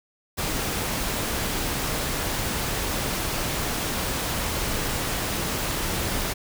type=noise; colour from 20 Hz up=pink; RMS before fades=-27 dBFS; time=0.37-6.34 s; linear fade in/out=20 ms; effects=none